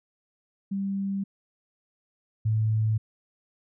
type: tone pair in turn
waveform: sine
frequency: 196.4 / 109.4 Hz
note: G3 / A2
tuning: +4 / -9 cents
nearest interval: minor seventh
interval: 1013 cents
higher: first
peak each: -26 / -21 dBFS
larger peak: second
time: 0.71-1.24 / 2.45-2.98 s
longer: neither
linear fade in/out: 10 ms
effects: none